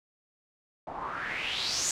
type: noise with low-pass filter sweep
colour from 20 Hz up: white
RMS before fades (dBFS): -33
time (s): 0.87-1.91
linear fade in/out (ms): 2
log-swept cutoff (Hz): 740 to 7500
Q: 4.5
effects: none